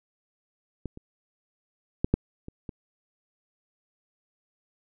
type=clicks; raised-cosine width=3 ms; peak=-20 / -29 / -10 / -7 / -26 / -23 dBFS; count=6; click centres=0.857 / 0.974 / 2.045 / 2.14 / 2.484 / 2.692 s; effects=none